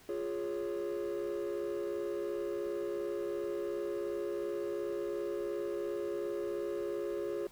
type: chord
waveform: triangle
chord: Db major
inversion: first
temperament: equal with one note detuned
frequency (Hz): 349.2 / 412 / 554.4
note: F4 / Ab4 / Db5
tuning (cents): 0 / -14 / 0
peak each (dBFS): -35 / -34 / -38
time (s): 0.09-7.47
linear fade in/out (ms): 2
effects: tanh soft clip ceiling -28 dBFS + pink hiss -59 dBFS RMS until 7.51 s